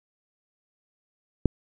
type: click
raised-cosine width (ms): 3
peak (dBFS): -6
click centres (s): 1.457
effects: none